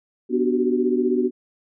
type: chord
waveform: sine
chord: G major seventh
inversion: first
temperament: equal with one note detuned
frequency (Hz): 246.9 / 293.7 / 370 / 385.5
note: B3 / D4 / F#4 / G4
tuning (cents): 0 / 0 / 0 / -29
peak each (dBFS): -22 / -26 / -21 / -26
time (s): 0.29-1.31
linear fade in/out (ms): 50
effects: none